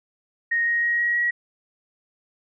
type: tone with pitch steps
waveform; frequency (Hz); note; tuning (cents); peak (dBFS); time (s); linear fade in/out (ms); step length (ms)
sine; 1864.7 / 1876.6 / 1888.5 / 1900.6 / 1912.7; A#6 / A#6 / A#6 / A#6 / A#6; 0 / +11 / +22 / +33 / +44; -19; 0.51-1.31; 10; 160
effects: none